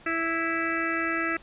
harmonic tone, 329.6 Hz, E4, in tune, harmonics 1 / 2 / 4 / 5 / 6 / 7 / 8, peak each -31 / -37 / -31 / -32 / -31 / -37 / -37 dBFS, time 0.06-1.37 s, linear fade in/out 5 ms, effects pink hiss -52 dBFS RMS until 1.42 s + resampled to 8000 Hz

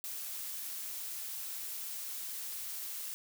blue noise, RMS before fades -41 dBFS, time 0.04-3.14 s, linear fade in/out 0 ms, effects none

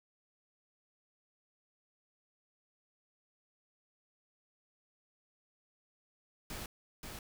pink noise with echo, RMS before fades -43 dBFS, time 6.5-6.66 s, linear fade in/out 2 ms, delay 530 ms, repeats 1, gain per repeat -3 dB, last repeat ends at 7.19 s, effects none

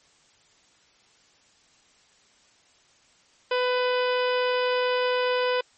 harmonic tone with a mistuned harmonic, 499.2 Hz, B4, 19 cents sharp, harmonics 1 / 2 / 3 / 4 / 5 / 6 / 7 / 8 / 9 / 10, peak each -23 / -29 / -32 / -37 / -35 / -35 / -40 / -43 / -45 / -43 dBFS, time 3.51-5.61 s, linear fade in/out 5 ms, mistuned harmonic 9, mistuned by +57 cents, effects white hiss -60 dBFS RMS until 5.77 s + MP3 32 kbps

